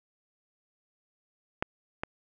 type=clicks; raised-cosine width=0.5 ms; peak=-12 / -16 dBFS; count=2; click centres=1.625 / 2.035 s; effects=none